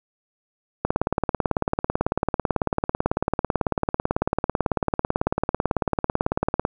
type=click train; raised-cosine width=1 ms; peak=-6 dBFS; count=106; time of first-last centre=0.85-6.651 s; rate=18.1 Hz; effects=none